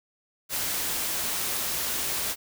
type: noise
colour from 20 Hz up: white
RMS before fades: -29 dBFS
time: 0.49-2.36 s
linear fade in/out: 50 ms
effects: none